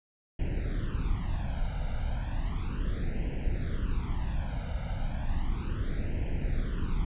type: noise with flanger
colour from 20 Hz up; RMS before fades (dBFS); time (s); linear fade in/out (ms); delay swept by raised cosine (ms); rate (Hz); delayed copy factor
brown; -30; 0.39-7.05; 5; 0.41 to 1.38; 0.34; +1
effects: resampled to 8000 Hz